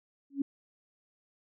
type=tone with exponential growth; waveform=sine; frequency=278.1 Hz; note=C#4; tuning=6 cents sharp; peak=-23 dBFS; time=0.3-0.42 s; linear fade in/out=5 ms; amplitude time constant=25 ms; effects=none